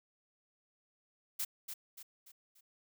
blue noise with echo, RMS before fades -36 dBFS, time 1.39-1.45 s, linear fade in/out 10 ms, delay 290 ms, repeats 4, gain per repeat -7 dB, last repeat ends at 2.61 s, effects none

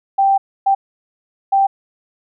sine tone bursts at uneven times, 784 Hz, G5, in tune, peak -10 dBFS, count 3, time 0.18-0.38 / 0.66-0.75 / 1.52-1.67 s, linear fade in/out 10 ms, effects none

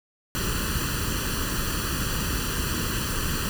pink noise with comb filter, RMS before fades -27 dBFS, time 0.35-3.49 s, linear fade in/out 0 ms, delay 0.68 ms, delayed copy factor +0.8, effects none

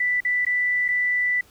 sine tone with dropouts, 1979 Hz, B6, 3 cents sharp, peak -19 dBFS, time 0-1.41 s, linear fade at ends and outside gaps 5 ms, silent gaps 0.205-0.249 / 0.451-0.465 / 0.882-0.886 s, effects pink hiss -54 dBFS RMS until 1.5 s

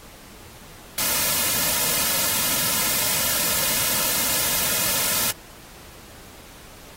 white noise with comb filter, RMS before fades -22 dBFS, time 0.98-5.31 s, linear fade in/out 2 ms, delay 2.6 ms, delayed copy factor -0.65, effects pink hiss -45 dBFS RMS until 6.96 s + AAC 48 kbps

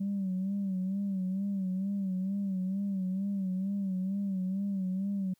sine tone with vibrato, 192.5 Hz, G3, 31 cents flat, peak -28 dBFS, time 0-5.34 s, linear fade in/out 10 ms, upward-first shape sine, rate 2.2 Hz, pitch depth 74 cents each way, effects tanh soft clip ceiling -26 dBFS + white hiss -73 dBFS RMS until 5.39 s

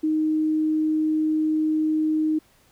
sine tone, 311.1 Hz, D#4, in tune, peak -19 dBFS, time 0.03-2.39 s, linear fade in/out 10 ms, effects pink hiss -59 dBFS RMS until 2.71 s

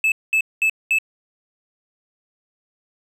triangle tone bursts, 2614 Hz, E7, 15 cents flat, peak -13 dBFS, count 4, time 0.04-0.986 s, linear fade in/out 2 ms, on 79 ms, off 210 ms, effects none

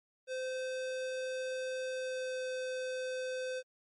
square tone with pitch glide, 516 to 512.7 Hz, C5 to C5, -24 to -35 cents, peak -36 dBFS, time 0.27-3.63 s, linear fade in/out 50 ms, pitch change -11 cents, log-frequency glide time 1.9-2.46 s, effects low-pass 8000 Hz 12 dB/octave + MP3 48 kbps

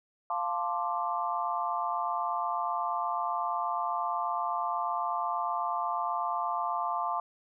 sine chord, D minor seventh, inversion first, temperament equal, 698.5 / 880 / 1046.5 / 1174.7 Hz, F5 / A5 / C6 / D6, 0 / 0 / 0 / 0 cents, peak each -34 dBFS, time 0.3-7.2 s, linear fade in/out 2 ms, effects none

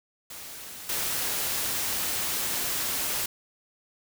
white noise with level steps, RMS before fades -41 / -29 dBFS, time 0.3-3.26 s, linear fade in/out 5 ms, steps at 0.89 s, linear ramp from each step 5 ms, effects none

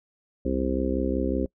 harmonic tone, 65.41 Hz, C2, in tune, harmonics 1 / 3 / 4 / 5 / 6 / 7 / 8, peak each -30 / -32 / -28 / -31 / -31 / -38 / -32 dBFS, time 0.45-1.46 s, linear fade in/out 5 ms, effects noise-tail reverb RT60 0.1 s tail -23 dB re dry

